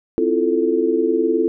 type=chord; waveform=sine; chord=F major seventh; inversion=second; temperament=equal; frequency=261.6 / 329.6 / 349.2 / 440 Hz; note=C4 / E4 / F4 / A4; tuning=0 / 0 / 0 / 0 cents; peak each=-24 / -20 / -20 / -19 dBFS; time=0.18-1.48 s; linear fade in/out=0 ms; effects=none